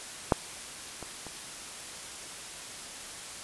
clicks, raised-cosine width 1 ms, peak -6 / -25 / -27 dBFS, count 3, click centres 0.322 / 1.027 / 1.267 s, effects white hiss -42 dBFS RMS until 3.43 s + resampled to 24000 Hz

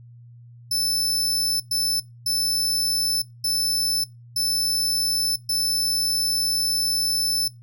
sawtooth tone bursts at uneven times, 5274 Hz, E8, in tune, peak -18 dBFS, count 6, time 0.71-1.6 / 1.71-2 / 2.26-3.22 / 3.44-4.04 / 4.36-5.36 / 5.49-7.48 s, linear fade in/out 5 ms, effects noise-tail reverb RT60 0.2 s tail -19 dB re dry + added 119 Hz sine -43 dBFS peak until 7.62 s

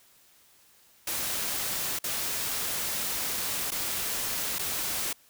white noise with dropouts, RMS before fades -31 dBFS, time 1.07-5.13 s, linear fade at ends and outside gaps 5 ms, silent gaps 1.989-2.039 / 3.707-3.717 / 4.585-4.592 s, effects white hiss -60 dBFS RMS until 5.29 s

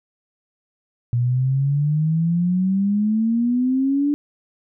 sine exponential sweep, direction up, 118.7 to 293.7 Hz, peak -16 dBFS, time 1.13-4.14 s, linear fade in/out 0 ms, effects none

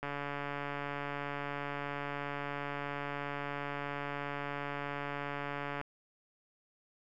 click train, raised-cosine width 0.5 ms, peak -23 dBFS, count 828, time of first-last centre 0.03-5.813 s, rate 143 Hz, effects none

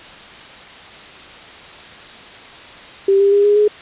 sine tone with pitch steps, 392 / 398.6 / 405.4 / 412.2 / 419.2 Hz, G4 / G4 / G#4 / G#4 / G#4, 0 / +29 / -42 / -13 / +16 cents, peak -9 dBFS, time 3.08-3.68 s, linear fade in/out 5 ms, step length 120 ms, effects white hiss -37 dBFS RMS until 3.81 s + resampled to 8000 Hz

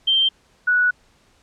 sine tone pair in turn, 3144 / 1471.8 Hz, G7 / F#6, +4 / -10 cents, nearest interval octave + minor second, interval 1314 cents, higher first, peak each -14 dBFS, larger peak neither, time 0.07-0.29 / 0.67-0.91 s, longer second, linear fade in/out 10 ms, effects pink hiss -58 dBFS RMS until 1.42 s + low-pass 8000 Hz 12 dB/octave

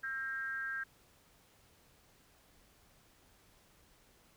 sine tone with frequency modulation, 1597 Hz, G6, 32 cents sharp, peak -36 dBFS, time 0.03-0.84 s, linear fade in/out 10 ms, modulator 264 Hz, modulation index 0.54, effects pink hiss -66 dBFS RMS until 4.36 s

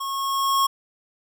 square tone with level ramp, 1092 Hz, C#6, 26 cents flat, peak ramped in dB -28 to -17 dBFS, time 0-0.67 s, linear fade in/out 10 ms, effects none

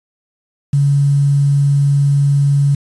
sine tone with quantisation, 141.4 Hz, C#3, 35 cents sharp, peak -9 dBFS, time 0.73-2.75 s, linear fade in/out 5 ms, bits 6, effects resampled to 22050 Hz

